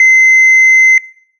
sine tone with tanh clipping, 2061 Hz, C7, 27 cents flat, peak -3 dBFS, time 0-0.98 s, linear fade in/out 2 ms, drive 1 dB, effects noise-tail reverb RT60 0.6 s tail -22 dB re dry

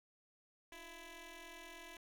10% pulse ring-modulated tone, 329.6 Hz, E4, in tune, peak -40 dBFS, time 0.72-1.97 s, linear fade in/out 2 ms, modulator 1340 Hz, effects none

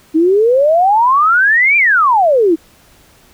sine exponential two-way sweep, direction up then down, 307.5 to 2416 to 308.1 Hz, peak -7 dBFS, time 0.14-2.56 s, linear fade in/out 20 ms, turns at 1.77 s, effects pink hiss -47 dBFS RMS until 3.33 s

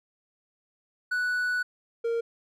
triangle tone pair in turn, 1480 / 463.6 Hz, F#6 / A#4, 0 / -10 cents, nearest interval octave + minor sixth, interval 2010 cents, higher first, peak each -23 dBFS, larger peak neither, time 1.11-1.63 / 2.04-2.21 s, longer first, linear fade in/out 10 ms, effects none

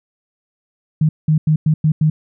sine tone bursts at uneven times, 155 Hz, D#3, 6 cents flat, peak -10 dBFS, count 6, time 1.01-1.09 / 1.28-1.38 / 1.47-1.56 / 1.66-1.74 / 1.84-1.92 / 2.01-2.1 s, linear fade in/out 5 ms, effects none

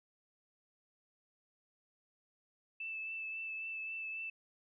sine tone with vibrato, 2637 Hz, E7, in tune, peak -39 dBFS, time 2.8-4.3 s, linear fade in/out 5 ms, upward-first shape triangle, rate 3.7 Hz, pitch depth 20 cents each way, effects none

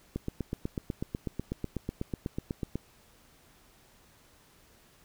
click train, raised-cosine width 3 ms, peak -19 dBFS, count 22, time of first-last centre 0.16-2.756 s, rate 8.09 Hz, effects pink hiss -61 dBFS RMS until 5.04 s

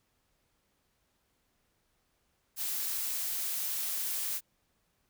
blue noise, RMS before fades -34 dBFS, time 2.56-4.41 s, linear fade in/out 50 ms, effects pink hiss -75 dBFS RMS until 5.09 s

